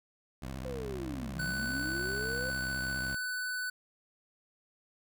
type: tone with vibrato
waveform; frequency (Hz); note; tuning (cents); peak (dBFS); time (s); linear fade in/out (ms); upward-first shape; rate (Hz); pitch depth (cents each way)
15% pulse; 65.2; C2; -5; -32; 0.42-3.15; 5; sine; 15; 170
type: linear two-way sweep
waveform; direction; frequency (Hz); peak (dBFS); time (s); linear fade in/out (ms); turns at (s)
sine; down then up; 523.3 to 150 to 523.3; -38; 0.65-2.5; 0; 1.41
type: tone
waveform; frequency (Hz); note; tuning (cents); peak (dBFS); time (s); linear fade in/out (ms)
square; 1496; F#6; +19; -34; 1.39-3.7; 5
effects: none